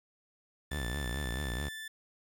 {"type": "tone with vibrato", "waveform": "sawtooth", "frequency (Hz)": 65.41, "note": "C2", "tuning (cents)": 0, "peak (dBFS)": -30, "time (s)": [0.71, 1.69], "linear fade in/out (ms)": 10, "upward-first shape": "triangle", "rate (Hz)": 4.6, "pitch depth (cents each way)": 280}
{"type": "tone", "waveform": "30% pulse", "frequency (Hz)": 1760, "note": "A6", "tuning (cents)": 0, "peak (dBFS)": -38, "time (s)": [0.71, 1.88], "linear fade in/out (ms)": 5}
{"effects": []}